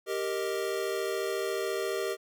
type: chord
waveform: square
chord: Eb major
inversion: first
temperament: equal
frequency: 392 / 466.2 / 622.3 Hz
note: G4 / Bb4 / Eb5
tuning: 0 / 0 / 0 cents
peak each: -33 / -35 / -37 dBFS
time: 0.06-2.17 s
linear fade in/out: 50 ms
effects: none